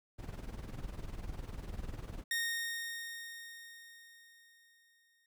brown noise with tremolo, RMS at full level -39 dBFS, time 0.18-2.24 s, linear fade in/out 20 ms, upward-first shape triangle, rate 20 Hz, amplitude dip 80%
sawtooth tone with exponential decay, 1852 Hz, A#6, 12 cents flat, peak -28 dBFS, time 2.31-5.26 s, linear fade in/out 2 ms, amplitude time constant 640 ms
effects none

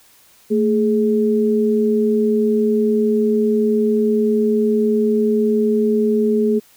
sine tone pair together, 222.7 / 420 Hz, A3 / G#4, +21 / +19 cents, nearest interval major seventh, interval 1098 cents, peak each -16 dBFS, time 0.5-6.6 s, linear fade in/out 20 ms, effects white hiss -51 dBFS RMS until 6.76 s

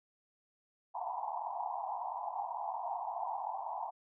pink band-pass noise, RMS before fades -39 dBFS, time 0.94-3.91 s, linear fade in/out 20 ms, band 700 to 1000 Hz, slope 96 dB/octave, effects none

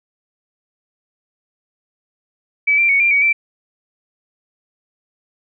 sine tone with pitch steps, 2294 / 2360 / 2227 / 2378 / 2256 / 2338 Hz, D7 / D7 / C#7 / D7 / C#7 / D7, -41 / +8 / +7 / +21 / +30 / -8 cents, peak -11 dBFS, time 2.67-3.33 s, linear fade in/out 10 ms, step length 110 ms, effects none

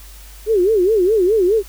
sine tone with vibrato, 398.8 Hz, G4, 30 cents sharp, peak -11 dBFS, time 0.46-1.63 s, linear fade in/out 50 ms, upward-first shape sine, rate 4.8 Hz, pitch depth 220 cents each way, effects added 50 Hz sine -37 dBFS peak until 1.68 s + white hiss -43 dBFS RMS until 1.68 s

